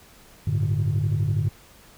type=chord; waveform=sine; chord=G suspended second; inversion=none; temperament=equal; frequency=98 / 110 / 146.83 Hz; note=G2 / A2 / D3; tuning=0 / 0 / 0 cents; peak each=-23 dBFS; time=0.47-1.49 s; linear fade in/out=5 ms; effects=tanh soft clip ceiling -16 dBFS + pink hiss -51 dBFS RMS until 1.97 s